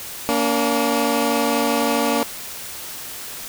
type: tone pair together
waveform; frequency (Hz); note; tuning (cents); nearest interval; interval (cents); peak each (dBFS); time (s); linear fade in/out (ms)
15% pulse; 233.1 / 285.5; A#3 / D4; 0 / -49; major third; 351; -14; 0.29-2.23; 0
effects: white hiss -33 dBFS RMS until 3.48 s